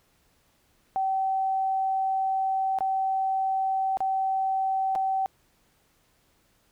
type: tone with dropouts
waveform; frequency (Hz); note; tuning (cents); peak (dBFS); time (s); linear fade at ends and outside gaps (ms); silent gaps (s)
sine; 768; G5; -36; -23; 0.96-5.26; 0; 2.787-2.807 / 3.971-4.005 / 4.952-4.958
effects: pink hiss -66 dBFS RMS until 6.71 s